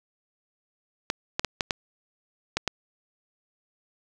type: clicks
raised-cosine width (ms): 0.2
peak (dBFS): -7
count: 7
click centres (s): 1.101 / 1.395 / 1.447 / 1.608 / 1.708 / 2.57 / 2.677
effects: 7-bit